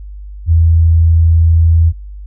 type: tone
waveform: sine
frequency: 82.41 Hz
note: E2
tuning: in tune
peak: -5 dBFS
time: 0.46-1.93 s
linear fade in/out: 50 ms
effects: added 50 Hz sine -26 dBFS peak until 2.26 s